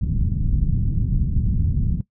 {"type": "low-pass noise", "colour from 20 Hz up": "pink", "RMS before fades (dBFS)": -20, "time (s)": [0.01, 2.01], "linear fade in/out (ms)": 2, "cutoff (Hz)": 180, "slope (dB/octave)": 24, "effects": ["noise-tail reverb RT60 0.1 s tail -19 dB re dry"]}